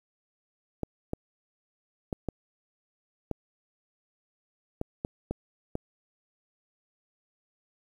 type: clicks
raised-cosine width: 2 ms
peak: -17 dBFS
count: 9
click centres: 0.833 / 1.134 / 2.128 / 2.287 / 3.313 / 4.814 / 5.049 / 5.31 / 5.754 s
effects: 9-bit